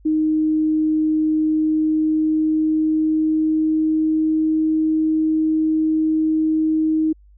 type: tone with pitch glide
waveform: sine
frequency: 311.1 to 314.5 Hz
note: D#4 to D#4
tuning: 0 to +19 cents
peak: -15 dBFS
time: 0.05-7.13 s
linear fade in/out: 10 ms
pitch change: +19 cents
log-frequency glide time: 1.37-4.62 s
effects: added 50 Hz sine -46 dBFS peak until 7.37 s